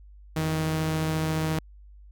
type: tone pair together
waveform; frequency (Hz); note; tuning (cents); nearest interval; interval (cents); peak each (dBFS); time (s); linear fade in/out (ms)
sawtooth; 86.1 / 157.91; F2 / D#3; -24 / +26; major seventh; 1050; -31 / -21; 0.36-1.59; 5
effects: added 50 Hz sine -46 dBFS peak until 2.11 s